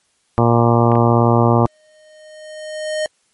harmonic tone, 117.7 Hz, A#2, 17 cents sharp, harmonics 1 / 2 / 3 / 4 / 5 / 6 / 7 / 8 / 9 / 10, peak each -14 / -17 / -19 / -20 / -21 / -22 / -22 / -23 / -24 / -24 dBFS, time 0.38-1.66 s, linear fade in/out 0 ms
clicks, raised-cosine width 0.5 ms, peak -15 dBFS, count 2, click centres 0.918 / 0.954 s
square tone with exponential growth, 617 Hz, D#5, 15 cents flat, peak -17 dBFS, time 1.63-3.06 s, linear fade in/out 1 ms, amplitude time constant 310 ms
effects white hiss -62 dBFS RMS until 3.33 s + MP3 48 kbps

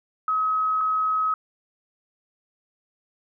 sine tone pair in turn, 1275 / 1275 Hz, D#6 / D#6, +42 / +42 cents, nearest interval unison, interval 0 cents, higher neither, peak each -20 dBFS, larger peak neither, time 0.28-0.81 / 0.81-1.34 s, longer neither, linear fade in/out 2 ms, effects none

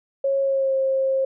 sine tone with pitch glide, 547 to 533.9 Hz, C#5 to C5, -23 to +35 cents, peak -18 dBFS, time 0.24-1.25 s, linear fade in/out 5 ms, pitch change -42 cents, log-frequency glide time 0.41-0.75 s, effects none

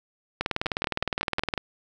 two click trains, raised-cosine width 0.3 ms, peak -9 / -10 dBFS, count 23 / 6, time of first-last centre 0.41-1.538 / 0.66-1.577 s, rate 19.5 / 5.45 Hz, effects none

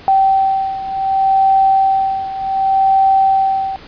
sine beating tone pair, 774 / 774.67 Hz, G5 / G5, -22 / -21 cents, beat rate 0.67 Hz, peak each -12 / -16 dBFS, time 0.08-3.76 s, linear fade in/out 0 ms, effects pink hiss -38 dBFS RMS until 3.87 s + resampled to 11025 Hz

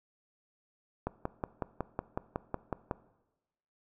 click train, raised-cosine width 1 ms, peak -18 dBFS, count 11, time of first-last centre 1.07-2.912 s, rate 5.43 Hz, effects noise-tail reverb RT60 1.0 s tail -18 dB re dry

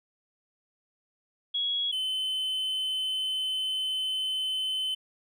sine / triangle tone pair in turn, 3332 / 3051 Hz, G#7 / G7, +5 / -48 cents, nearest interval major second, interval 153 cents, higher first, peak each -26 dBFS, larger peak neither, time 1.54-1.92 / 1.92-4.95 s, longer second, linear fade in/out 10 ms, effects none

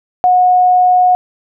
sine tone, 728 Hz, F#5, 28 cents flat, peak -6 dBFS, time 0.24-1.15 s, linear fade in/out 0 ms, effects none

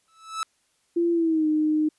45% pulse tone with exponential growth, 1308 Hz, E6, 14 cents flat, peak -23 dBFS, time 0.08-0.43 s, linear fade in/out 0 ms, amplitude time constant 74 ms
sine tone with pitch glide, 341.1 to 307.4 Hz, F4 to D#4, -41 to -21 cents, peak -19 dBFS, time 0.96-1.89 s, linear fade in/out 10 ms, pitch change -180 cents, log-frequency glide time 1.12-1.47 s
effects white hiss -68 dBFS RMS until 1.98 s + resampled to 24000 Hz

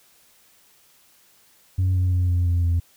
sine tone with pitch steps, 92.8 / 91.26 / 89.74 / 88.25 / 86.79 / 85.34 Hz, F#2 / F#2 / F2 / F2 / F2 / F2, +6 / -23 / +48 / +19 / -10 / -39 cents, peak -15 dBFS, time 1.78-2.8 s, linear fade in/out 10 ms, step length 170 ms, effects tanh soft clip ceiling -16 dBFS + white hiss -57 dBFS RMS until 2.96 s

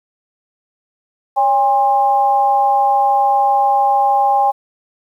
sine tone with amplitude modulation, 810 Hz, G#5, 43 cents flat, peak -7 dBFS, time 1.36-4.52 s, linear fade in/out 20 ms, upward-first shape sine, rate 247 Hz, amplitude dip 70%, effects 8-bit

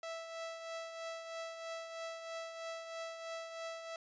sawtooth tone with tremolo, 658 Hz, E5, 3 cents flat, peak -36 dBFS, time 0.03-3.96 s, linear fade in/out 2 ms, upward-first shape triangle, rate 3.1 Hz, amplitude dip 55%, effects resampled to 16000 Hz

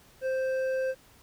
sine tone with hard clipping, 523.3 Hz, C5, in tune, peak -28 dBFS, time 0.21-0.95 s, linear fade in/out 50 ms, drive 7 dB, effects pink hiss -58 dBFS RMS until 1.22 s

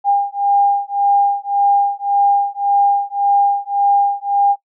sine beating tone pair, 804 / 805.8 Hz, G5 / G5, +44 / +48 cents, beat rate 1.8 Hz, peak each -15 dBFS, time 0.04-4.56 s, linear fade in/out 50 ms, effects noise-tail reverb RT60 0.1 s tail -21 dB re dry

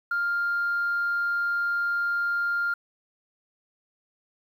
sine tone, 1400 Hz, F6, 4 cents sharp, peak -22 dBFS, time 0.11-2.74 s, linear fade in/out 5 ms, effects tanh soft clip ceiling -20 dBFS + 9-bit

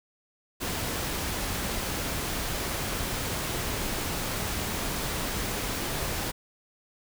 pink noise, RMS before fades -31 dBFS, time 0.6-6.32 s, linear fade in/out 20 ms, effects none

